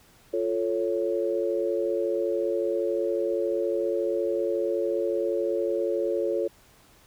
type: chord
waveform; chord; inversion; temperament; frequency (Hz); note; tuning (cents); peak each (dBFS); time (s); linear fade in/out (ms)
sine; F augmented; none; equal; 349.2 / 440 / 554.4; F4 / A4 / C#5; 0 / 0 / 0; -28; 0.33-6.48; 10
effects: pink hiss -57 dBFS RMS until 7.06 s